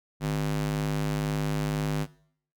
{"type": "tone with high-pass filter", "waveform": "square", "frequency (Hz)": 51, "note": "G#1", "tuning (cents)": -31, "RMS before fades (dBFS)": -28, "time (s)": [0.2, 2.07], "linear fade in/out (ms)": 50, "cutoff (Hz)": 130, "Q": 1.6, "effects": ["noise-tail reverb RT60 0.6 s tail -20 dB re dry"]}